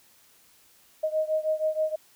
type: beating tone pair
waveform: sine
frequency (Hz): 622.3 / 628.6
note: D#5 / D#5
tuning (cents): 0 / +18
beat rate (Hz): 6.3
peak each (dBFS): -26 / -28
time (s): 1.03-1.96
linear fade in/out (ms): 10
effects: white hiss -59 dBFS RMS until 2.15 s